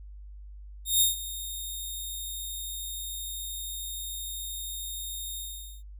10% pulse tone with ADSR envelope, 3693 Hz, A#7, 17 cents flat, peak -11 dBFS, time 0.85-5.83 s, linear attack 160 ms, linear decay 140 ms, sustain -16 dB, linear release 460 ms, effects added 50 Hz sine -42 dBFS peak until 5.99 s

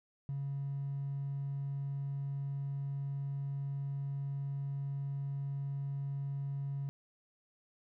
triangle tone with hard clipping, 139.2 Hz, C#3, 8 cents sharp, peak -35 dBFS, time 0.29-6.89 s, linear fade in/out 0 ms, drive 3 dB, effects none

